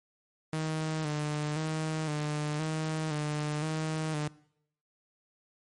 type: tone with vibrato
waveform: sawtooth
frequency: 153.6 Hz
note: D#3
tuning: 22 cents flat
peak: -26 dBFS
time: 0.53-4.28 s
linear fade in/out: 2 ms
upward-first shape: square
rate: 0.97 Hz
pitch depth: 41 cents each way
effects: noise-tail reverb RT60 0.7 s tail -21 dB re dry + MP3 48 kbps